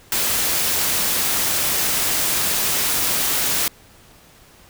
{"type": "noise", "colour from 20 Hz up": "white", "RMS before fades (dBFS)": -20, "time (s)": [0.12, 3.68], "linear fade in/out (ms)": 2, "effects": ["pink hiss -49 dBFS RMS until 4.69 s"]}